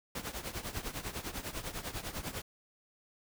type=noise with tremolo; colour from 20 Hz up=pink; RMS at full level=-37 dBFS; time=0.15-2.42 s; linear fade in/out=5 ms; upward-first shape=triangle; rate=10 Hz; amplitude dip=85%; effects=none